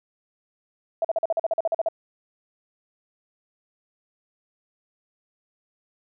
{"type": "tone bursts", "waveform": "sine", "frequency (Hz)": 659.3, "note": "E5", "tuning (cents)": 0, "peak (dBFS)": -19, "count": 13, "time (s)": [1.02, 1.886], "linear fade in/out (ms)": 2, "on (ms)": 26, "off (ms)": 44, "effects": []}